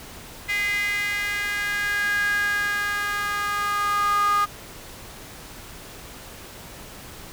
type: tone with high-pass filter sweep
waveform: sawtooth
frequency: 409.5 Hz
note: G#4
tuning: 24 cents flat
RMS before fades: -24 dBFS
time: 0.48-4.46 s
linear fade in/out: 20 ms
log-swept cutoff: 2100 to 1200 Hz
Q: 8.2
effects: pink hiss -41 dBFS RMS until 7.32 s